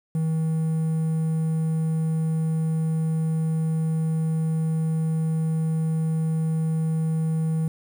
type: tone with quantisation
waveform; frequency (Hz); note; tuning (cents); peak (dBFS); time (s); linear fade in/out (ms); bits
triangle; 160; D#3; +49; -19; 0.15-7.68; 2; 8
effects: none